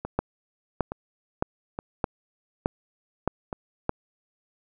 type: two click trains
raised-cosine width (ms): 1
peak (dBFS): -9 / -17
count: 7 / 5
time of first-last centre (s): 0.19-3.894 / 0.05-3.528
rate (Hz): 1.62 / 1.15
effects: none